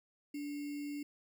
sine tone with sample-and-hold, 290 Hz, D4, 22 cents flat, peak -38 dBFS, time 0.34-1.03 s, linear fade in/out 5 ms, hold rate 2450 Hz, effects none

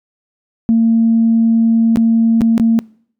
sine tone with dropouts, 227.5 Hz, A#3, 42 cents flat, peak -7 dBFS, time 0.69-2.79 s, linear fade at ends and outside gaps 0 ms, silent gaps 1.959-1.971 / 2.409-2.417 / 2.579-2.598 s, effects noise-tail reverb RT60 0.6 s tail -25 dB re dry + tanh soft clip ceiling -3 dBFS

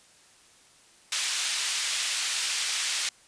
pink band-pass noise, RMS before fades -29 dBFS, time 1.12-3.09 s, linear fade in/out 2 ms, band 2600 to 9100 Hz, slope 12 dB/octave, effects white hiss -57 dBFS RMS until 3.27 s + resampled to 22050 Hz

